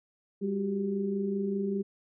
sine tone cluster, 199.4 / 370.2 / 395.3 Hz, G3 / F#4 / G4, +30 / +1 / +15 cents, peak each -30 / -39 / -32 dBFS, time 0.41-1.83 s, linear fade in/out 20 ms, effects none

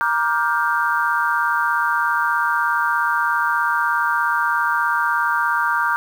sine chord, G minor seventh, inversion first, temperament just, 940.8 / 1176 / 1411.2 / 1568 Hz, Bb5 / D6 / F6 / G6, +16 / +2 / +18 / 0 cents, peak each -22 dBFS, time 0.01-5.96 s, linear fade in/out 0 ms, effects 7-bit

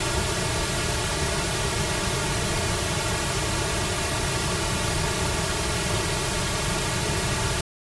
pink noise with comb filter, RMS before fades -25 dBFS, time 0-7.61 s, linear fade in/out 5 ms, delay 3.9 ms, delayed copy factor -1, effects resampled to 24000 Hz

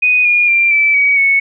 sine tone with pitch steps, 2489 / 2431 / 2374 / 2318 / 2264 / 2211 Hz, D#7 / D#7 / D7 / D7 / C#7 / C#7, 0 / -41 / +18 / -23 / +36 / -5 cents, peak -8 dBFS, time 0.02-1.4 s, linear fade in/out 10 ms, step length 230 ms, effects none

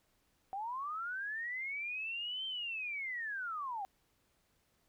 sine linear two-way sweep, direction up then down, 753 to 3136 to 753 Hz, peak -37 dBFS, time 0.53-3.85 s, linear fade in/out 0 ms, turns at 2.46 s, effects pink hiss -75 dBFS RMS until 4.88 s

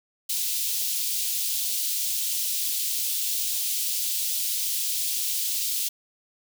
white high-pass noise, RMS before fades -27 dBFS, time 0.29-5.89 s, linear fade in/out 10 ms, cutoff 3100 Hz, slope 24 dB/octave, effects none

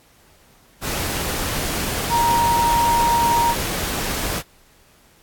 sine tone in noise, 938 Hz, A#5, 11 cents sharp, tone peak -15 dBFS, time 2.09-3.55 s, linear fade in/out 50 ms, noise pink, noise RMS -24 dBFS, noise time 0.81-4.43 s, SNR +6 dB, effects pink hiss -54 dBFS RMS until 5.22 s + AAC 64 kbps

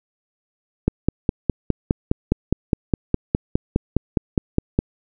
click train, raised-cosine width 3 ms, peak -3 dBFS, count 20, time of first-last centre 0.88-4.789 s, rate 4.86 Hz, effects none

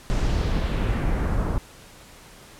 brown noise with low-pass filter sweep, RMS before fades -23 dBFS, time 0.1-1.58 s, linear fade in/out 0 ms, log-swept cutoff 7600 to 1100 Hz, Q 1.3, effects pink hiss -47 dBFS RMS until 2.59 s + low-pass 12000 Hz 12 dB/octave

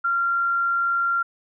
sine tone, 1381 Hz, F6, 20 cents flat, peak -19 dBFS, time 0.04-1.23 s, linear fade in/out 10 ms, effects none

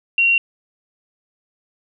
sine tone, 2749 Hz, F7, 28 cents flat, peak -12 dBFS, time 0.18-0.38 s, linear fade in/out 2 ms, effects none

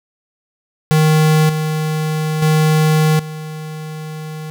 square tone with level steps, 155.56 Hz, D#3, in tune, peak -10 / -17 / -11 / -26 dBFS, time 0.91-4.5 s, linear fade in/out 0 ms, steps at 1.49 / 2.42 / 3.19 s, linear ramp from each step 5 ms, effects none

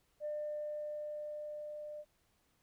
sine tone with level ramp, 599 Hz, D5, 34 cents sharp, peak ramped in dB -35 to -43 dBFS, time 0.2-2.05 s, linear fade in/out 50 ms, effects tanh soft clip ceiling -32 dBFS + pink hiss -75 dBFS RMS until 2.62 s

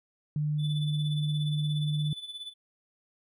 sine tone, 150 Hz, D3, 37 cents sharp, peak -26 dBFS, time 0.36-2.13 s, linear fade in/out 2 ms
triangle tone with tremolo, 3486 Hz, A7, 17 cents flat, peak -34 dBFS, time 0.58-2.54 s, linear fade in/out 50 ms, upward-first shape sine, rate 17 Hz, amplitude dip 70%
effects none

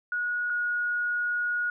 sine tone pair in turn, 1454 / 1447.5 Hz, F#6 / F#6, -31 / -38 cents, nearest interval unison, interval 7 cents, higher first, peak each -26 / -25 dBFS, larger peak second, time 0.12-0.5 / 0.5-1.7 s, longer second, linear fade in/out 2 ms, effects none

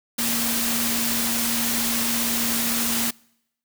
sine tone in noise, 233.1 Hz, A#3, in tune, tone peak -28 dBFS, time 0.18-3.11 s, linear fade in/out 10 ms, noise white, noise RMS -24 dBFS, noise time 0.18-3.11 s, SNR -7 dB, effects noise-tail reverb RT60 0.8 s tail -26 dB re dry

